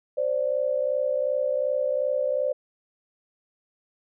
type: tone pair together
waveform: sine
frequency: 522 / 584.7 Hz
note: C5 / D5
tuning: -4 / -8 cents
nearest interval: major second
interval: 196 cents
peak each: -25 dBFS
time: 0.17-2.53 s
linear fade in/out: 10 ms
effects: none